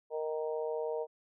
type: harmonic tone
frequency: 155.56 Hz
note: D#3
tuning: in tune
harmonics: 3 / 4 / 5 / 6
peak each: -34 / -38 / -46 / -45 dBFS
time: 0.1-1.07 s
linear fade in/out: 50 ms
effects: none